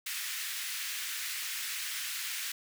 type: high-pass noise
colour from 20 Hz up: pink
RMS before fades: -37 dBFS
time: 0.06-2.52 s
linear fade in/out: 5 ms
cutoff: 1700 Hz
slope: 24 dB/octave
effects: none